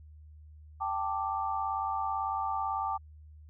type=chord; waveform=sine; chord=G suspended second; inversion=none; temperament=just; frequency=784 / 882 / 1176 Hz; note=G5 / A5 / D6; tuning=0 / +4 / +2 cents; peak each=-34 dBFS; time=0.8-2.98 s; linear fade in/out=20 ms; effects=added 76 Hz sine -49 dBFS peak until 3.49 s